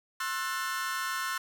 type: chord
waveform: 40% pulse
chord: F# half-diminished seventh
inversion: second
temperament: just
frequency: 1065.6 / 1332 / 1480 / 1776 Hz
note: C6 / E6 / F#6 / A6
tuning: +31 / +18 / 0 / +16 cents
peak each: -35 / -36 / -36 / -37 dBFS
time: 0.2-1.38 s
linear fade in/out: 5 ms
effects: none